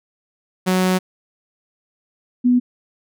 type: tone pair in turn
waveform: sawtooth / sine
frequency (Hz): 185 / 246.9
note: F#3 / B3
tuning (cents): 0 / 0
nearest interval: perfect fourth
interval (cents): 500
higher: second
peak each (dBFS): -11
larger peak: neither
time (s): 0.66-0.99 / 2.44-2.6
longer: first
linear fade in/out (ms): 20
effects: none